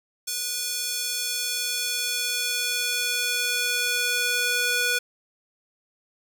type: tone with high-pass filter sweep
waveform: square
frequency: 488.3 Hz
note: B4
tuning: 20 cents flat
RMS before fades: -26 dBFS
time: 0.27-4.99 s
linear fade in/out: 10 ms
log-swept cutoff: 5100 to 1500 Hz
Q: 0.86
effects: none